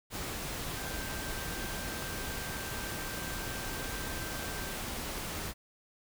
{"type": "tone in noise", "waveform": "sine", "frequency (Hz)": 1568, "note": "G6", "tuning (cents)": 0, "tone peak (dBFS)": -45, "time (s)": [0.73, 4.78], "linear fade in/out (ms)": 50, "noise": "pink", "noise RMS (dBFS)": -38, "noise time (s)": [0.1, 5.54], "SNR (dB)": -10, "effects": []}